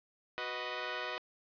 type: chord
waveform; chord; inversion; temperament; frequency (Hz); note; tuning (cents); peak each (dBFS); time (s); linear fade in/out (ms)
10% pulse; B major; second; equal; 370 / 493.9 / 622.3; F#4 / B4 / D#5; 0 / 0 / 0; -35 / -32 / -32; 0.38-1.18; 0
effects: resampled to 11025 Hz + 10-bit